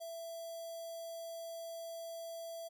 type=tone with notch filter; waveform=square; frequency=665 Hz; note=E5; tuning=15 cents sharp; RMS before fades=-45 dBFS; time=0-2.69 s; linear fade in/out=20 ms; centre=1900 Hz; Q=0.8; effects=none